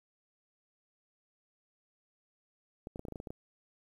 clicks, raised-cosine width 2 ms, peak -28 dBFS, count 10, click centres 2.871 / 2.959 / 2.994 / 3.052 / 3.084 / 3.123 / 3.158 / 3.201 / 3.272 / 3.305 s, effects 10-bit

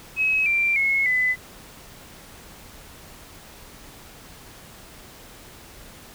sine tone with pitch steps, 2559 / 2360 / 2177 / 2008 Hz, D#7 / D7 / C#7 / B6, +48 / +8 / -32 / +28 cents, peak -18 dBFS, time 0.16-1.36 s, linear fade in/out 50 ms, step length 300 ms, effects pink hiss -45 dBFS RMS until 6.14 s

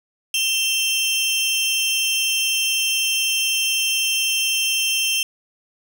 sawtooth tone pair together, 2700 / 3144 Hz, E7 / G7, +41 / +4 cents, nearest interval minor third, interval 263 cents, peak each -18 dBFS, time 0.34-5.23 s, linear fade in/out 2 ms, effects none

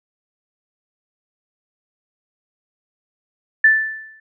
sine tone with exponential decay, 1760 Hz, A6, in tune, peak -6 dBFS, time 3.64-4.2 s, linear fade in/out 5 ms, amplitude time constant 120 ms, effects none

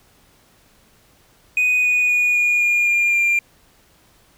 triangle tone with pitch steps, 2489 / 2472 / 2455 / 2438 / 2421 / 2404 / 2388 Hz, D#7 / D#7 / D#7 / D#7 / D#7 / D7 / D7, 0 / -12 / -24 / -36 / -48 / +40 / +28 cents, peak -12 dBFS, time 1.57-3.39 s, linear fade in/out 2 ms, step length 260 ms, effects tanh soft clip ceiling -8 dBFS + pink hiss -55 dBFS RMS until 4.37 s

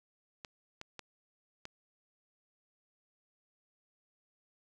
clicks, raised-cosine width 0.2 ms, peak -26 dBFS, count 4, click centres 0.448 / 0.814 / 0.993 / 1.654 s, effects none

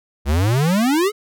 square exponential sweep, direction up, 66 to 440 Hz, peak -15 dBFS, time 0.25-1.12 s, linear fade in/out 50 ms, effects none

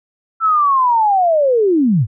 sine linear sweep, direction down, 1339 to 91.1 Hz, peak -10 dBFS, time 0.4-2.07 s, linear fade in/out 50 ms, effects none

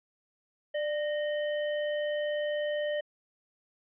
sine tone with sample-and-hold, 594 Hz, D5, 20 cents sharp, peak -28 dBFS, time 0.74-3.01 s, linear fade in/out 10 ms, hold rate 2450 Hz, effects resampled to 8000 Hz

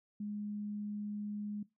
sine tone, 207.7 Hz, G#3, in tune, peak -37 dBFS, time 0.2-1.63 s, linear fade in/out 5 ms, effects noise-tail reverb RT60 0.2 s tail -19 dB re dry

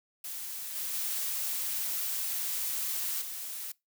blue noise with level steps, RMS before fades -39 / -35 / -33 / -39 dBFS, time 0.24-3.72 s, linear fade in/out 5 ms, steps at 0.75 / 0.93 / 3.21 s, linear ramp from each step 10 ms, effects noise-tail reverb RT60 0.2 s tail -23 dB re dry

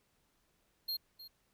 square tone with echo, 4227 Hz, C8, 17 cents sharp, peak -35 dBFS, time 0.88-0.97 s, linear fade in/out 10 ms, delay 310 ms, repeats 1, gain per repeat -14 dB, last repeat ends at 1.28 s, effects pink hiss -75 dBFS RMS until 1.53 s

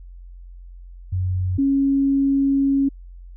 sine tone pair in turn, 92 / 275.2 Hz, F#2 / C#4, -9 / -12 cents, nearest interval octave + perfect fifth, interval 1897 cents, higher second, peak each -19 / -15 dBFS, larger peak second, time 1.12-1.58 / 1.58-2.89 s, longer second, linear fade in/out 10 ms, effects added 44 Hz sine -37 dBFS peak until 3.36 s

